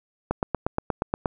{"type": "click train", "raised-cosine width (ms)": 1, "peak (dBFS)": -9, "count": 9, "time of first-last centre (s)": [0.31, 1.258], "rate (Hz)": 8.44, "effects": []}